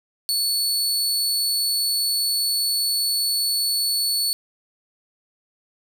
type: tone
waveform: sawtooth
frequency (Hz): 4435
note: C#8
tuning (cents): 0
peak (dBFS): -17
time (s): 0.29-4.33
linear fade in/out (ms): 0
effects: none